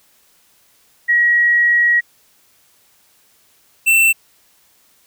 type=tone pair in turn; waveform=sine / square; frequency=1906 / 2682 Hz; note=A#6 / E7; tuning=+38 / +29 cents; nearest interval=tritone; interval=591 cents; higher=second; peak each=-10 dBFS; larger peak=neither; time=1.08-2.01 / 3.86-4.13 s; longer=first; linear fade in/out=20 ms; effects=white hiss -55 dBFS RMS until 5.06 s